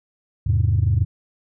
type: chord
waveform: sine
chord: E augmented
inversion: none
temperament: equal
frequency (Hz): 82.41 / 103.83 / 130.81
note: E2 / G#2 / B#2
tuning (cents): 0 / 0 / 0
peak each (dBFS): -19 / -17 / -22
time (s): 0.46-1.05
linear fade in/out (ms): 10
effects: tanh soft clip ceiling -9 dBFS